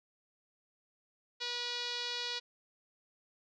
5% pulse tone with low-pass filter, 484.4 Hz, B4, 34 cents flat, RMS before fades -38 dBFS, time 1.4-2.4 s, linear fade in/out 20 ms, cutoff 4300 Hz, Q 3, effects none

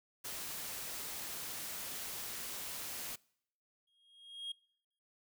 white noise, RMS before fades -43 dBFS, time 0.24-3.16 s, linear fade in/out 10 ms
triangle tone with exponential growth, 3262 Hz, G#7, 32 cents flat, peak -36 dBFS, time 3.87-4.52 s, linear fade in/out 5 ms, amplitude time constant 140 ms
effects noise-tail reverb RT60 0.7 s tail -25 dB re dry

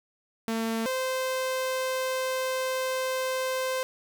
sawtooth tone pair in turn, 225.6 / 518.6 Hz, A3 / C5, +44 / -15 cents, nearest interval octave + major second, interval 1441 cents, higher second, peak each -23 dBFS, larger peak neither, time 0.48-0.86 / 0.86-3.83 s, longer second, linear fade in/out 0 ms, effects none

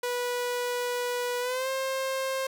sawtooth tone with pitch glide, 489.6 to 530.8 Hz, B4 to C5, -15 to +25 cents, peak -24 dBFS, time 0.03-2.47 s, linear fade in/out 5 ms, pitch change +140 cents, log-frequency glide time 1.4-1.69 s, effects none

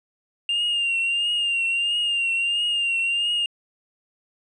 triangle tone with vibrato, 2794 Hz, F7, in tune, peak -18 dBFS, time 0.49-3.46 s, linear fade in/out 2 ms, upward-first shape triangle, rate 1.5 Hz, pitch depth 54 cents each way, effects tanh soft clip ceiling -15 dBFS + resampled to 24000 Hz

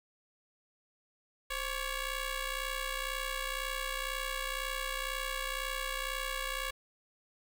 10% pulse ring-modulated tone, 557 Hz, C#5, 8 cents sharp, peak -23 dBFS, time 1.5-6.71 s, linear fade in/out 10 ms, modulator 588 Hz, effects none

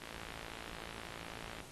click train, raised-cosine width 0.3 ms, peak -29 dBFS, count 90, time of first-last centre 0.02-1.604 s, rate 56.2 Hz, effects pink hiss -54 dBFS RMS until 1.71 s + AAC 32 kbps

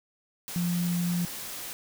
sine tone in noise, 174.61 Hz, F3, in tune, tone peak -25 dBFS, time 0.56-1.25 s, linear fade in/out 0 ms, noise white, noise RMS -38 dBFS, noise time 0.48-1.73 s, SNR +10 dB, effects none

